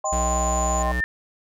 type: chord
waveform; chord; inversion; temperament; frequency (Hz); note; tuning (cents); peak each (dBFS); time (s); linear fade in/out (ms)
sine; C minor; first; equal; 622.3 / 784 / 1046.5; Eb5 / G5 / C6; 0 / 0 / 0; -27; 0.04-0.92; 5
type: tone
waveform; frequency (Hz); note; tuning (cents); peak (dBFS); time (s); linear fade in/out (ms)
sine; 6980; A8; -15; -28; 0.05-0.83; 10
type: tone with vibrato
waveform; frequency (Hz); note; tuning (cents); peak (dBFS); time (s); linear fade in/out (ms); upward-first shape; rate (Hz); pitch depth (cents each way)
square; 61.7; B1; -1; -24; 0.12-1.01; 10; triangle; 5.2; 13
type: tone with exponential growth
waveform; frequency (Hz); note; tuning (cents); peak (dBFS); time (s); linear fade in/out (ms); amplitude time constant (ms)
sine; 1800; A6; +39; -19; 0.63-1.04; 0; 87
effects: none